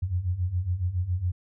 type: beating tone pair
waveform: sine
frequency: 85.7 / 92.9 Hz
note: F2 / F#2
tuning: -32 / +7 cents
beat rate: 7.2 Hz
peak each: -30 / -26 dBFS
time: 0.02-1.32 s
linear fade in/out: 10 ms
effects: none